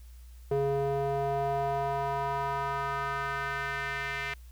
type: tone with band-pass filter sweep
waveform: square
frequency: 138.8 Hz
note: C#3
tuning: 3 cents sharp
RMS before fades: -31 dBFS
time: 0.51-4.34 s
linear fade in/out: 5 ms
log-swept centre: 460 to 2100 Hz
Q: 2.6
effects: added 60 Hz sine -46 dBFS peak until 4.51 s + white hiss -63 dBFS RMS until 4.51 s